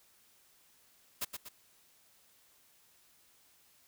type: noise with echo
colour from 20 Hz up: white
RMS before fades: -35 dBFS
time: 1.21-1.25 s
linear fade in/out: 10 ms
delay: 120 ms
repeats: 2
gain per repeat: -6 dB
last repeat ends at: 1.49 s
effects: white hiss -66 dBFS RMS until 3.87 s

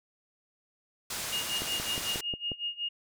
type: low-pass noise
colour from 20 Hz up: white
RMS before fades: -36 dBFS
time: 1.1-2.21 s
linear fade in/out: 5 ms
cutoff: 9500 Hz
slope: 12 dB/octave
type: tone with tremolo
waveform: sine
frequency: 2850 Hz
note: F7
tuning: 34 cents sharp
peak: -29 dBFS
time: 1.32-2.89 s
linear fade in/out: 10 ms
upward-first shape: sine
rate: 5.4 Hz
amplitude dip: 90%
type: click train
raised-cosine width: 2 ms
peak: -24 dBFS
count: 6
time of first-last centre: 1.62-2.518 s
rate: 5.57 Hz
effects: none

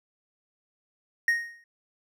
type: tone with exponential decay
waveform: triangle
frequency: 1864.7 Hz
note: A#6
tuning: in tune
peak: -16 dBFS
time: 1.28-1.64 s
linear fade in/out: 2 ms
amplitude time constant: 77 ms
effects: none

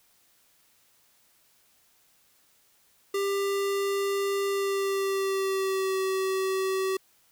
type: tone with pitch glide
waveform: square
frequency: 396.8 to 381.3 Hz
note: G4 to G4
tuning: +21 to -48 cents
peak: -26 dBFS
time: 3.14-6.97 s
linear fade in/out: 5 ms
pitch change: -69 cents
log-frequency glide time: 4.47-5.97 s
effects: white hiss -64 dBFS RMS until 7.31 s

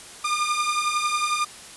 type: beating tone pair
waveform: sawtooth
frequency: 1200 / 1211 Hz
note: D6 / D#6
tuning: +37 / -47 cents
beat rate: 11 Hz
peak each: -23 / -20 dBFS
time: 0.24-1.45 s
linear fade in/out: 10 ms
effects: white hiss -42 dBFS RMS until 1.76 s + resampled to 24000 Hz

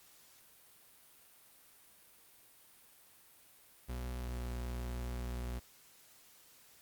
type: tone with pitch glide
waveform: 40% pulse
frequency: 61.74 to 60.78 Hz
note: B1 to B1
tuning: 0 to -27 cents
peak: -37 dBFS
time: 3.88-5.6 s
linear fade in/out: 20 ms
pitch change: -27 cents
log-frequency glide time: 4.19-4.38 s
effects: white hiss -62 dBFS RMS until 6.81 s + Opus 48 kbps

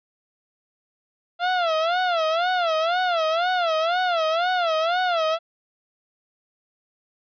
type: tone with vibrato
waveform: 30% pulse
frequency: 682 Hz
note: F5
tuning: 41 cents flat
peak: -17 dBFS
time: 1.39-5.39 s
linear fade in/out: 50 ms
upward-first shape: sine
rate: 2 Hz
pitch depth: 140 cents each way
effects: resampled to 11025 Hz

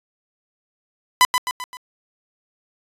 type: tone with echo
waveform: sawtooth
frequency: 1002 Hz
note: B5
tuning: 25 cents sharp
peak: -6 dBFS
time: 1.21-1.25 s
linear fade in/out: 0 ms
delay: 130 ms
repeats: 4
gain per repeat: -6 dB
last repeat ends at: 1.77 s
effects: resampled to 32000 Hz

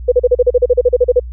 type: tone bursts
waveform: sine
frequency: 493.9 Hz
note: B4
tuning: in tune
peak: -5 dBFS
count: 15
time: 0.08-1.198 s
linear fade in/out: 10 ms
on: 40 ms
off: 37 ms
effects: added 60 Hz sine -24 dBFS peak until 1.32 s

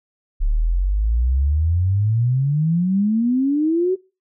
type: exponential sweep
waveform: sine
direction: up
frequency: 34.65 to 382.7 Hz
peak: -15 dBFS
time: 0.4-3.96 s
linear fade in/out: 20 ms
effects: noise-tail reverb RT60 0.3 s tail -22 dB re dry

